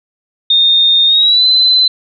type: tone with pitch glide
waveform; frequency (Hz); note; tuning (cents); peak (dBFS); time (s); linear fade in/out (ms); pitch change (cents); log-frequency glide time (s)
sine; 3663 to 4041; A#7 to B7; -31 to +39; -6; 0.5-1.88; 5; +170; 1.06-1.45
effects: none